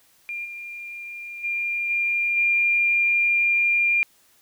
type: tone with level steps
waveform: sine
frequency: 2398 Hz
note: D7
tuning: 36 cents sharp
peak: -28 / -33 / -23 / -20 / -17 dBFS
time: 0.29-4.03 s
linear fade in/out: 0 ms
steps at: 0.44 / 1.43 / 1.89 / 2.36 s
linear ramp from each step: 20 ms
effects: white hiss -59 dBFS RMS until 4.41 s